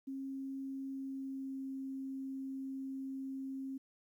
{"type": "tone with pitch glide", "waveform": "sine", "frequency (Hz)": [269.7, 267.8], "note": ["C#4", "C4"], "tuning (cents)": [-47, 40], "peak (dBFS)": -39, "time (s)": [0.07, 3.78], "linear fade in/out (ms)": 10, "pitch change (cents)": -13, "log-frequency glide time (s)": [0.85, 1.68], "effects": ["12-bit"]}